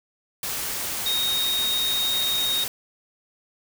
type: tone in noise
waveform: sine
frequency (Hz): 3729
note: A#7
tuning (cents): 0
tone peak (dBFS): -22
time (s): 1.06-2.64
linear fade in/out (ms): 2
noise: white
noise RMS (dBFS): -29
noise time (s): 0.43-2.68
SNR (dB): +4
effects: none